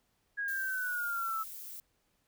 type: exponential sweep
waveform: sine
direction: down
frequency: 1661.2 to 1300 Hz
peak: -32 dBFS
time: 0.37-1.44 s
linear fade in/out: 20 ms
type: noise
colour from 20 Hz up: violet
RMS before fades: -45 dBFS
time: 0.48-1.8 s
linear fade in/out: 2 ms
effects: pink hiss -75 dBFS RMS until 2.27 s